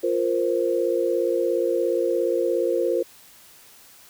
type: chord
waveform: sine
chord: F suspended fourth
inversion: none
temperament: equal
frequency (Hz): 349.2 / 466.2 / 523.3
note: F4 / Bb4 / C5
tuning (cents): 0 / 0 / 0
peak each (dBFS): -24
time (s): 0.03-3.03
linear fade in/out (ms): 10
effects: white hiss -50 dBFS RMS until 4.09 s